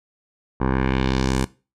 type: tone with low-pass filter sweep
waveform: 10% pulse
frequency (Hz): 65.41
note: C2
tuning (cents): 0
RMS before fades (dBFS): -21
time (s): 0.6-1.45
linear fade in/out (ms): 10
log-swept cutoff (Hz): 1100 to 10000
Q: 1.5
effects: noise-tail reverb RT60 0.3 s tail -19 dB re dry